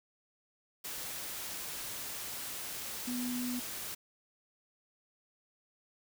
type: tone in noise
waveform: sine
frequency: 246.9 Hz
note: B3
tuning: in tune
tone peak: -34 dBFS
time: 3.07-3.6 s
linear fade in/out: 10 ms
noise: white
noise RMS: -41 dBFS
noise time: 0.84-3.95 s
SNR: +4 dB
effects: none